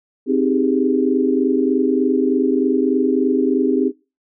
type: chord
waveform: sine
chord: Ab major seventh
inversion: first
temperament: equal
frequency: 261.6 / 311.1 / 392 / 415.3 Hz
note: C4 / Eb4 / G4 / Ab4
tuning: 0 / 0 / 0 / 0 cents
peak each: -17 / -21 / -20 / -22 dBFS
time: 0.26-3.92 s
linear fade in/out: 50 ms
effects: noise-tail reverb RT60 0.3 s tail -23 dB re dry